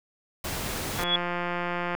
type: noise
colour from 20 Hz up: pink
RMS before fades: -32 dBFS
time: 0.44-1.04 s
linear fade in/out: 5 ms
type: tone with exponential growth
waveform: sine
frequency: 3372 Hz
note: G#7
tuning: 26 cents sharp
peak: -18 dBFS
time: 0.88-1.16 s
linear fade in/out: 5 ms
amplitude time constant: 60 ms
type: click train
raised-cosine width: 0.5 ms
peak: -15 dBFS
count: 169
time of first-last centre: 0.99-1.95 s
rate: 175 Hz
effects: none